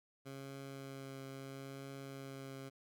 15% pulse tone with vibrato, 136.1 Hz, C#3, 31 cents flat, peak -40 dBFS, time 0.25-2.7 s, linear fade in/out 20 ms, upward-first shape triangle, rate 0.75 Hz, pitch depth 15 cents each way, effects none

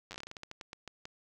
slowing click train, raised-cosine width 0.2 ms, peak -26 dBFS, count 17, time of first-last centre 0.11-1.054 s, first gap 9 ms, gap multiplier 1.22, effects none

